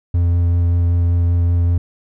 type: tone with vibrato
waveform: triangle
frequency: 86.4 Hz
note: F2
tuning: 18 cents flat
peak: -10 dBFS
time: 0.14-1.78 s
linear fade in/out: 5 ms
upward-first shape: sine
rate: 5.2 Hz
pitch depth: 11 cents each way
effects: none